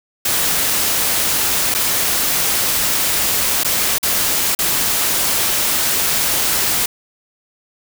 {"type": "noise with dropouts", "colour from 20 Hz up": "white", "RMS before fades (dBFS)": -17, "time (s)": [0.25, 6.86], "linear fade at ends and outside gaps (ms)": 5, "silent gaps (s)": [[1.742, 1.747], [3.635, 3.646], [3.984, 4.029], [4.55, 4.589]], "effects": []}